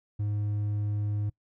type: tone with hard clipping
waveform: sine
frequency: 103.83 Hz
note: G#2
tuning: in tune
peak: -28 dBFS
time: 0.19-1.3 s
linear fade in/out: 10 ms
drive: 3 dB
effects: noise-tail reverb RT60 0.1 s tail -23 dB re dry